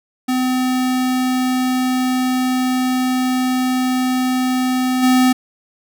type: tone with level steps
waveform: square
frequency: 255.2 Hz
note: C4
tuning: 43 cents flat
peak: -16 / -11 dBFS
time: 0.28-5.33 s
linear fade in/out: 10 ms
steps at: 5.02 s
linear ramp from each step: 20 ms
effects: none